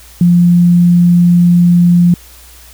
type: tone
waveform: sine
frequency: 174.61 Hz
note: F3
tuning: in tune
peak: -4 dBFS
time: 0.21-2.14 s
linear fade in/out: 2 ms
effects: added 60 Hz sine -39 dBFS peak until 2.73 s + white hiss -39 dBFS RMS until 2.73 s